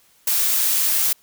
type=noise; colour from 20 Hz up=blue; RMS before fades=-19 dBFS; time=0.27-1.13 s; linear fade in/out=5 ms; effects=white hiss -57 dBFS RMS until 1.22 s